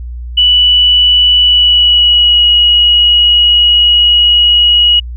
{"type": "tone with pitch glide", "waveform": "sine", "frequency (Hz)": [2960, 2904], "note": ["F#7", "F#7"], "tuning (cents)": [0, -33], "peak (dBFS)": -4, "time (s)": [0.37, 5], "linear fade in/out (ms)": 10, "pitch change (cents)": -33, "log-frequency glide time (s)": [1.4, 2.46], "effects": ["added 60 Hz sine -20 dBFS peak until 5.16 s"]}